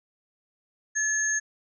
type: tone pair together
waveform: sine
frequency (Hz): 1720 / 6470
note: A6 / G#8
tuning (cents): -40 / -46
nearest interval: octave + major seventh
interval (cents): 2294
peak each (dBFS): -26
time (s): 0.95-1.4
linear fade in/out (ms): 20
effects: none